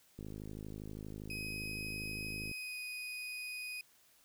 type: click train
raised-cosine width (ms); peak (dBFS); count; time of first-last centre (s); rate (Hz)
3; -33; 123; 0.19-2.514; 52.5
type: tone with pitch glide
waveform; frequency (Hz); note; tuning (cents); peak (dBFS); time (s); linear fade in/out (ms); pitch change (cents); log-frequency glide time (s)
35% pulse; 2522 to 2490; D#7 to D#7; +23 to +1; -39; 1.3-3.81; 2; -22; 2.45-2.78
effects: white hiss -67 dBFS RMS until 4.24 s